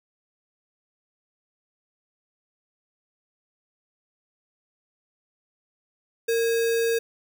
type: tone with sample-and-hold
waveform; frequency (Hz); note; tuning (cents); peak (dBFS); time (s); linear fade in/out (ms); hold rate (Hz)
sine; 459.9; A#4; -23; -20; 6.28-6.99; 10; 2100
effects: none